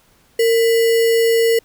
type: tone with sample-and-hold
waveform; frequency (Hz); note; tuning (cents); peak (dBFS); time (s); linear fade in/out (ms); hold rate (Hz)
sine; 458; A#4; -31; -11; 0.39-1.59; 5; 2450
effects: pink hiss -55 dBFS RMS until 1.64 s